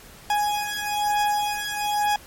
40% pulse beating tone pair, 831 / 832.1 Hz, G#5 / G#5, +1 / +3 cents, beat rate 1.1 Hz, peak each -24 dBFS, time 0.3-2.16 s, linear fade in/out 2 ms, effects pink hiss -46 dBFS RMS until 2.26 s + MP3 64 kbps

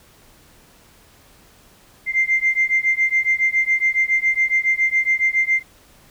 sine beating tone pair, 2088 / 2095.2 Hz, C7 / C7, -4 / +2 cents, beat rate 7.2 Hz, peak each -18 dBFS, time 2.06-5.63 s, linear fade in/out 50 ms, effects tanh soft clip ceiling -8 dBFS + pink hiss -51 dBFS RMS until 6.1 s

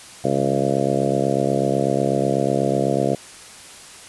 harmonic tone with a mistuned harmonic, 68.1 Hz, C#2, 30 cents flat, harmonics 2 / 3 / 4 / 5 / 6 / 7 / 8 / 9 / 10, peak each -26 / -26 / -26 / -26 / -26 / -26 / -26 / -26 / -26 dBFS, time 0.24-3.15 s, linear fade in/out 5 ms, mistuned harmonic 2, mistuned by -23 cents, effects white hiss -41 dBFS RMS until 4.08 s + resampled to 24000 Hz

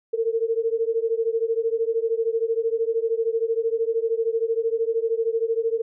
sine beating tone pair, 449.5 / 462.5 Hz, A4 / A#4, +37 / -14 cents, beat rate 13 Hz, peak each -23 / -24 dBFS, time 0.13-5.82 s, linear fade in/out 10 ms, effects none

